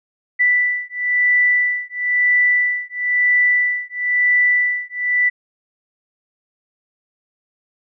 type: beating tone pair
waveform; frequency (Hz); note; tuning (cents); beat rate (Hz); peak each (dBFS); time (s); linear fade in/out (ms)
sine; 1975.5 / 1976.5; B6 / B6; 0 / +1; 1; -17; 0.39-5.3; 20
effects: none